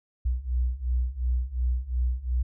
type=beating tone pair; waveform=sine; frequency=60.3 / 63.1 Hz; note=B1 / B1; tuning=-41 / +38 cents; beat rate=2.8 Hz; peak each=-28 / -26 dBFS; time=0.25-2.43 s; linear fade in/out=10 ms; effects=none